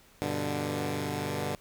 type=chord; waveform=10% pulse; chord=G major; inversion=none; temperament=equal with one note detuned; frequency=98 / 122.9 / 146.83 Hz; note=G2 / B2 / D3; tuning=0 / -8 / 0 cents; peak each=-27 / -29 / -25 dBFS; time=0.22-1.55 s; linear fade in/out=0 ms; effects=pink hiss -59 dBFS RMS until 1.6 s